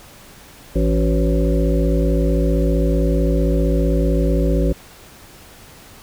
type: harmonic tone with a mistuned harmonic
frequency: 55.5 Hz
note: A1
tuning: 16 cents sharp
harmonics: 1 / 3 / 5 / 7 / 9 / 10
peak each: -16 / -21 / -23 / -24 / -26 / -26 dBFS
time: 0.75-4.73 s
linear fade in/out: 10 ms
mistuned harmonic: 7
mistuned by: -75 cents
effects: pink hiss -43 dBFS RMS until 6.02 s